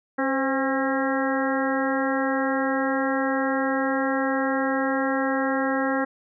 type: harmonic tone with a mistuned harmonic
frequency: 270.1 Hz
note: C#4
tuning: 45 cents flat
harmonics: 1 / 2 / 3 / 4 / 5 / 6 / 7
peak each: -25 / -27 / -30 / -33 / -32 / -31 / -33 dBFS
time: 0.18-6.05 s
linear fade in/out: 10 ms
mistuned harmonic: 2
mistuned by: -47 cents
effects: none